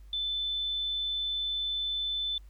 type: tone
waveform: sine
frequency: 3520 Hz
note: A7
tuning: in tune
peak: -29 dBFS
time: 0.13-2.38 s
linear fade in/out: 2 ms
effects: added 50 Hz sine -47 dBFS peak until 2.49 s + pink hiss -69 dBFS RMS until 2.49 s